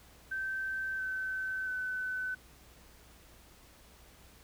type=tone with pitch steps; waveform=sine; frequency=1550 / 1530.4 / 1511.1 Hz; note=G6 / G6 / F#6; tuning=-20 / -42 / +36 cents; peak=-33 dBFS; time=0.31-2.35 s; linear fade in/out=10 ms; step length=680 ms; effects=added 60 Hz sine -61 dBFS peak until 4.43 s + pink hiss -59 dBFS RMS until 4.43 s